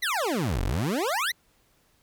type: exponential two-way sweep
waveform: 25% pulse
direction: down then up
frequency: 2103 to 39.67 to 2103 Hz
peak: -21 dBFS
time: 0.02-1.32 s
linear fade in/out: 10 ms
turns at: 0.63 s
effects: pink hiss -65 dBFS RMS until 2.02 s